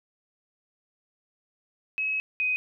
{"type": "tone pair in turn", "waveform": "sine", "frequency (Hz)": [2564, 2508], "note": ["E7", "D#7"], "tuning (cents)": [-49, 13], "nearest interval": "unison", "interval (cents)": 38, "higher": "first", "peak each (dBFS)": [-25, -23], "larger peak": "second", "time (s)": [[1.98, 2.2], [2.4, 2.56]], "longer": "first", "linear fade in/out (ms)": 0, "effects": []}